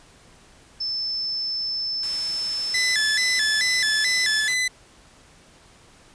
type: tone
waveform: sine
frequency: 5274 Hz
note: E8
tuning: in tune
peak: -24 dBFS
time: 0.8-4.41 s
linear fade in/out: 10 ms
type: noise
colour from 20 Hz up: white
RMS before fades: -37 dBFS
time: 2.03-4.54 s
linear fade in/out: 2 ms
type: tone with vibrato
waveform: sawtooth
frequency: 1864.7 Hz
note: A#6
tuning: in tune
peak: -17 dBFS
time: 2.74-4.68 s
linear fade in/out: 5 ms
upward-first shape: square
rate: 2.3 Hz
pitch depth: 130 cents each way
effects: pink hiss -52 dBFS RMS until 6.14 s + resampled to 22050 Hz